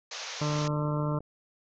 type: band-pass noise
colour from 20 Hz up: white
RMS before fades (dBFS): -39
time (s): 0.11-0.68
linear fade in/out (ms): 5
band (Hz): 440 to 6600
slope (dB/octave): 96
type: harmonic tone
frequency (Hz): 149.3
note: D3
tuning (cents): +29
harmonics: 1 / 2 / 3 / 4 / 6 / 7 / 8 / 9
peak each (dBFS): -28 / -35 / -39 / -36 / -42 / -39 / -43 / -43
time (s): 0.41-1.19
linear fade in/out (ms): 5
type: click train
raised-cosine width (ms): 2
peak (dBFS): -33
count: 25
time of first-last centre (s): 0.5-1.206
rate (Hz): 34
effects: none